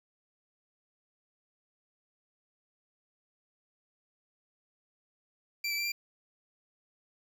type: tone with pitch steps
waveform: 25% pulse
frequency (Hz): 2349 / 2317 / 2354 / 2374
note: D7 / D7 / D7 / D7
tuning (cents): 0 / -24 / +3 / +18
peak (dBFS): -27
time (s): 5.64-5.92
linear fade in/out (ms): 5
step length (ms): 70
effects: none